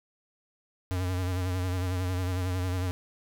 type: tone with vibrato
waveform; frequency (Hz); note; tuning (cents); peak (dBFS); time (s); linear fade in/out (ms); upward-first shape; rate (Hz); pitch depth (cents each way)
square; 91.3; F#2; -23; -28; 0.91-2.91; 0; sine; 11; 47
effects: none